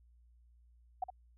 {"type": "tone with echo", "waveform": "sine", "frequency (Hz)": 747, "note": "F#5", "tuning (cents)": 16, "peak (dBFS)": -31, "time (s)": [1.02, 1.04], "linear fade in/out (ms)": 5, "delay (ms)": 63, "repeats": 1, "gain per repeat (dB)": -9, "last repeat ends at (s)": 1.103, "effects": ["added 59 Hz sine -61 dBFS peak until 1.37 s"]}